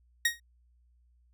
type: tone with exponential decay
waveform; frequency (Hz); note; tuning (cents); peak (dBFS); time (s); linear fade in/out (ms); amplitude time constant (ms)
sawtooth; 1876; A#6; +11; -17; 0.25-0.4; 5; 31
effects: added 60 Hz sine -62 dBFS peak until 1.33 s